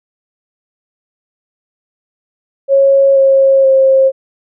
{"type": "tone with pitch steps", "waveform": "sine", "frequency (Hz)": [548, 540.8, 533.6], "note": ["C#5", "C#5", "C5"], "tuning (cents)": [-20, -43, 34], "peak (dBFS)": -5, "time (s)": [2.68, 4.12], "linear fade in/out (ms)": 50, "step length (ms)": 480, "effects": []}